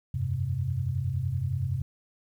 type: chord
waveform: sine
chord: F suspended second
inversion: none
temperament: equal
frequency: 87.31 / 98 / 130.81 Hz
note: F2 / G2 / C3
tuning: 0 / 0 / 0 cents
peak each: -33 / -31 / -29 dBFS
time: 0.14-1.82 s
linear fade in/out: 5 ms
effects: 10-bit